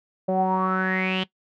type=tone with low-pass filter sweep; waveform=sawtooth; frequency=187.2 Hz; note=F#3; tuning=20 cents sharp; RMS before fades=-23 dBFS; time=0.28-1.24 s; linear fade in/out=10 ms; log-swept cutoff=610 to 3200 Hz; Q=9.2; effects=noise-tail reverb RT60 0.1 s tail -19 dB re dry